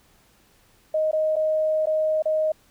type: tone with dropouts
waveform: sine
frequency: 624 Hz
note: D#5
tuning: 5 cents sharp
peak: -19 dBFS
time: 0.94-2.52 s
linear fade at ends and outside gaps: 5 ms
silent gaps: 1.113-1.13 / 1.358-1.364 / 1.858-1.869 / 2.223-2.255 s
effects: pink hiss -59 dBFS RMS until 2.7 s